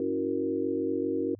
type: chord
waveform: sine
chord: F# dominant seventh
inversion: second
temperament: equal with one note detuned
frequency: 277.2 / 325.1 / 370 / 466.2 Hz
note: C#4 / E4 / F#4 / A#4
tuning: 0 / -24 / 0 / 0 cents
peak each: -32 dBFS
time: 0-1.35 s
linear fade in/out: 2 ms
effects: added 102 Hz sine -48 dBFS peak until 1.39 s